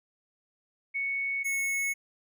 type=tone pair in turn; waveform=sine / square; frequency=2217 / 2199 Hz; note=C#7 / C#7; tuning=0 / -14 cents; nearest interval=unison; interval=14 cents; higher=first; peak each=-28 / -28 dBFS; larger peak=neither; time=0.94-1.44 / 1.44-1.94 s; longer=neither; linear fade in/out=20 ms; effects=none